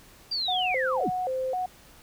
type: linear sweep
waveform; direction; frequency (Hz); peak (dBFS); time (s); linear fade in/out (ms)
sine; down; 4780 to 105.3; -26; 0.31-1.1; 10
type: tone with vibrato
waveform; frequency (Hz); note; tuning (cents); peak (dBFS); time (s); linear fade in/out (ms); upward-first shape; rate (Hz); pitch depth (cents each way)
sine; 618; D#5; -12; -26; 0.48-1.66; 5; square; 1.9; 300
effects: pink hiss -53 dBFS RMS until 2.02 s